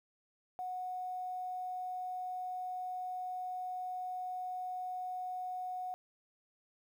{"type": "tone with quantisation", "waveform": "sine", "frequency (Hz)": 734, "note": "F#5", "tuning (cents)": -14, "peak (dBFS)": -37, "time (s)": [0.59, 5.94], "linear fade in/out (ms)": 0, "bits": 11, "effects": []}